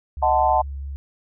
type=tone with vibrato; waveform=sine; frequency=69.3 Hz; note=C#2; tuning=in tune; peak=-28 dBFS; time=0.17-0.96 s; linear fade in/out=0 ms; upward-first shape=sine; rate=4.6 Hz; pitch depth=12 cents each way
type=chord; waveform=sine; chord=D# diminished seventh; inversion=none; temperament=equal with one note detuned; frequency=622.3 / 740 / 880 / 1030.9 Hz; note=D#5 / F#5 / A5 / C6; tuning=0 / 0 / 0 / -26 cents; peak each=-23 / -19 / -19 / -25 dBFS; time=0.22-0.62 s; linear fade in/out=10 ms
effects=none